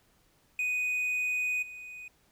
triangle tone with level steps, 2489 Hz, D#7, in tune, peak -26 / -40 dBFS, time 0.59-2.08 s, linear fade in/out 2 ms, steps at 1.62 s, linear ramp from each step 10 ms, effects pink hiss -67 dBFS RMS until 2.31 s

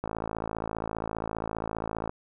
click train, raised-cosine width 1 ms, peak -17 dBFS, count 114, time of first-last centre 0.04-2.095 s, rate 55 Hz, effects none

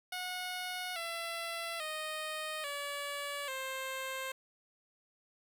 10% pulse tone with pitch steps, 729 / 672.4 / 620.1 / 572 / 527.5 Hz, F#5 / E5 / D#5 / D5 / C5, -26 / +34 / -6 / -46 / +14 cents, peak -29 dBFS, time 0.12-4.32 s, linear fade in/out 5 ms, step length 840 ms, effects 10-bit

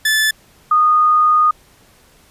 sawtooth / sine tone pair in turn, 1743 / 1232.5 Hz, A6 / D#6, -17 / -17 cents, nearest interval tritone, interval 600 cents, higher first, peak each -9 dBFS, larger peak neither, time 0.05-0.31 / 0.71-1.51 s, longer second, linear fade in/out 5 ms, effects pink hiss -50 dBFS RMS until 2.3 s + resampled to 32000 Hz

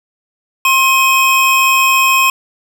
square tone pair together, 1063.7 / 2530 Hz, C6 / D#7, +28 / +28 cents, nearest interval octave + minor third, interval 1500 cents, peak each -12 dBFS, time 0.65-2.3 s, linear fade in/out 2 ms, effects none

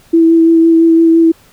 sine tone with vibrato, 329.2 Hz, E4, 2 cents flat, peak -4 dBFS, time 0.13-1.32 s, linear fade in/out 10 ms, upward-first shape sine, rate 5.9 Hz, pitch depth 14 cents each way, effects pink hiss -46 dBFS RMS until 1.52 s

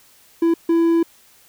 triangle tone bursts at uneven times, 333.5 Hz, E4, 20 cents sharp, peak -11 dBFS, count 2, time 0.42-0.54 / 0.69-1.03 s, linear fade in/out 5 ms, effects white hiss -52 dBFS RMS until 1.48 s

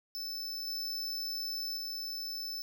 square tone with level steps, 5274 Hz, E8, in tune, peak -37 / -35 / -37 dBFS, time 0.15-2.62 s, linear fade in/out 0 ms, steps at 0.67 / 1.77 s, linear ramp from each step 2 ms, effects 12-bit

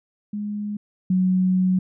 sine tone pair in turn, 207.7 / 185.04 Hz, G#3 / F#3, 0 / 0 cents, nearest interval major second, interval 200 cents, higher first, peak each -25 / -16 dBFS, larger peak second, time 0.33-0.77 / 1.1-1.79 s, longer second, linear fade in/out 5 ms, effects none

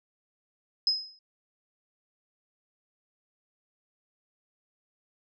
sine tone with exponential decay, 5090 Hz, D#8, 39 cents sharp, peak -19 dBFS, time 0.87-1.19 s, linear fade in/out 2 ms, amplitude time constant 69 ms, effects none

